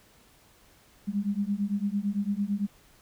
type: beating tone pair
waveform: sine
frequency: 198.1 / 207 Hz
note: G3 / G#3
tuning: +18 / -5 cents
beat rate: 8.9 Hz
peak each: -29 dBFS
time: 1.07-2.67 s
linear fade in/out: 20 ms
effects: pink hiss -59 dBFS RMS until 3.01 s